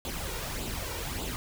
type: noise with flanger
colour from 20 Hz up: pink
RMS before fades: -35 dBFS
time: 0.05-1.36 s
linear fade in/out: 0 ms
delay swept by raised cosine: 0.26 to 2.16 ms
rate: 1.7 Hz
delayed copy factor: +0.6
effects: none